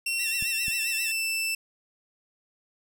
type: tone with pitch glide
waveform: sawtooth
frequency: 2721 to 2659 Hz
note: F7 to E7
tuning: -46 to +14 cents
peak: -23 dBFS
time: 0.06-1.55 s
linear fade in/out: 5 ms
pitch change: -40 cents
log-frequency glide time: 0.22-1.27 s
type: tone with vibrato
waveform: 5% pulse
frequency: 1849 Hz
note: A#6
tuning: 15 cents flat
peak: -25 dBFS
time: 0.19-1.12 s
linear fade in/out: 5 ms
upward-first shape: sine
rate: 7.5 Hz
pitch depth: 110 cents each way
type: clicks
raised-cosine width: 5 ms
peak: -27 dBFS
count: 2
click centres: 0.425 / 0.682 s
effects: none